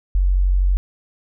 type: tone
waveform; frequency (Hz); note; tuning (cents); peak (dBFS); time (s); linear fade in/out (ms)
sine; 46.25; F#1; 0; -13; 0.15-0.77; 0
effects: none